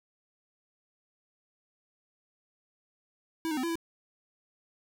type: tone with pitch steps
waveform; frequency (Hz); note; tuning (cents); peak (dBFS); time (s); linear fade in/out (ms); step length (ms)
square; 325.2 / 306.6 / 256.8 / 337 / 331.9; E4 / D#4 / C4 / E4 / E4; -23 / -25 / -32 / +38 / +12; -30; 3.45-3.755; 0; 61
effects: none